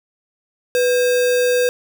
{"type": "tone with sample-and-hold", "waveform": "sine", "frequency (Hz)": 493.9, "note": "B4", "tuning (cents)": 0, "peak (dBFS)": -13, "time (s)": [0.75, 1.69], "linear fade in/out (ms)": 0, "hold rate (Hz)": 2100, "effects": []}